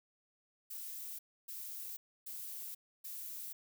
violet noise bursts, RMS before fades -45 dBFS, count 4, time 0.7-3.53 s, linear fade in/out 10 ms, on 490 ms, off 290 ms, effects none

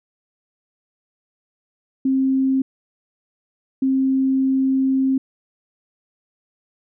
sine tone bursts at uneven times, 265.7 Hz, C4, 27 cents sharp, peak -15 dBFS, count 2, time 2.05-2.62 / 3.82-5.18 s, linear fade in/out 5 ms, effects none

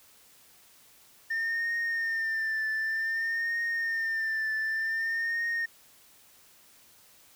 sine tone with vibrato, 1806 Hz, A6, 45 cents sharp, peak -25 dBFS, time 1.3-5.66 s, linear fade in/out 10 ms, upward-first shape triangle, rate 0.54 Hz, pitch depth 50 cents each way, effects tanh soft clip ceiling -26 dBFS + white hiss -58 dBFS RMS until 7.35 s

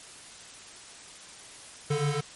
square tone cluster, 142.1 / 148.1 / 441.8 Hz, C#3 / D3 / A4, +43 / +15 / +7 cents, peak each -30 / -30 / -31 dBFS, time 1.9-2.21 s, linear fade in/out 10 ms, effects white hiss -47 dBFS RMS until 2.35 s + MP3 48 kbps

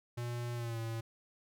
square tone with pitch glide, 120 to 113.79 Hz, B2 to A#2, -49 to -41 cents, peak -37 dBFS, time 0.17-1.01 s, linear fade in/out 10 ms, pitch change -92 cents, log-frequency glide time 0.55-0.79 s, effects none

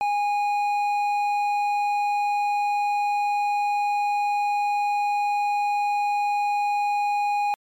triangle tone with hard clipping, 822 Hz, G#5, 18 cents flat, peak -22 dBFS, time 0.01-7.54 s, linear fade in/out 0 ms, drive 10 dB, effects MP3 96 kbps

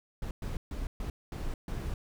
brown noise bursts at uneven times, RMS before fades -35 dBFS, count 6, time 0.22-0.31 / 0.42-0.57 / 0.71-0.87 / 1-1.1 / 1.32-1.54 / 1.68-1.94 s, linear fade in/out 2 ms, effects none

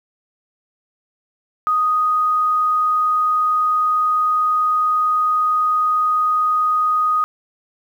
sine tone, 1244.5 Hz, D#6, in tune, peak -14 dBFS, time 1.67-7.24 s, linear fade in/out 0 ms, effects 8-bit

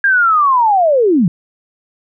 sine linear sweep, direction down, 1627 to 152.9 Hz, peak -8 dBFS, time 0.04-1.28 s, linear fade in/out 2 ms, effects none

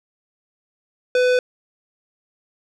sine tone with tanh clipping, 500 Hz, B4, 21 cents sharp, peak -16 dBFS, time 1.15-1.39 s, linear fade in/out 2 ms, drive 18 dB, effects none

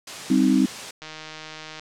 white high-pass noise, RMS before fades -34 dBFS, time 0.07-0.91 s, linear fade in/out 5 ms, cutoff 100 Hz, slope 12 dB/octave
sine chord, C minor, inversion second, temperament equal, 196 / 261.6 / 311.1 Hz, G3 / C4 / Eb4, 0 / 0 / 0 cents, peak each -21 / -18 / -21 dBFS, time 0.3-0.66 s, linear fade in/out 5 ms
click train, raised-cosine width 0.2 ms, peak -20 dBFS, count 122, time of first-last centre 1.02-1.796 s, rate 156 Hz
effects low-pass 7000 Hz 12 dB/octave

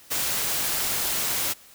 white noise, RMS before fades -26 dBFS, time 0.1-1.54 s, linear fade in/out 20 ms, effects white hiss -51 dBFS RMS until 1.74 s

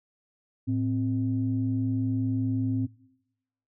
sine tone pair together, 109.99 / 261.6 Hz, A2 / C4, 0 / 0 cents, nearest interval octave + minor third, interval 1500 cents, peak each -26 dBFS, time 0.67-2.87 s, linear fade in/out 20 ms, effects noise-tail reverb RT60 0.9 s tail -23 dB re dry + tanh soft clip ceiling -16 dBFS

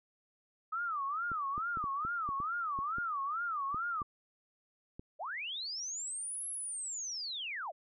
sine tone with vibrato, 1244.5 Hz, D#6, in tune, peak -33 dBFS, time 0.72-4.03 s, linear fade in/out 10 ms, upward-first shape sine, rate 2.3 Hz, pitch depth 230 cents each way
clicks, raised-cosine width 3 ms, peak -32 dBFS, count 12, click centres 1.317 / 1.579 / 1.772 / 1.841 / 2.05 / 2.29 / 2.402 / 2.789 / 2.984 / 3.745 / 4.018 / 4.995 s
sine linear two-way sweep, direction up then down, 530 to 11150 to 530 Hz, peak -37 dBFS, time 5.19-7.72 s, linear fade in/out 20 ms, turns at 6.48 s
effects none

